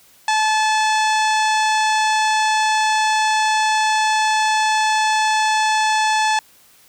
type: harmonic tone with a mistuned harmonic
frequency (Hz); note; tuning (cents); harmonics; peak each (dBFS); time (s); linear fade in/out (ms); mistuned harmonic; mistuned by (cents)
866; A5; -28; 1 / 2 / 3 / 4 / 5 / 6 / 7 / 8 / 9 / 10; -16 / -22 / -26 / -28 / -30 / -32 / -33 / -34 / -35 / -36; 0.28-6.39; 2; 6; +26
effects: white hiss -51 dBFS RMS until 6.88 s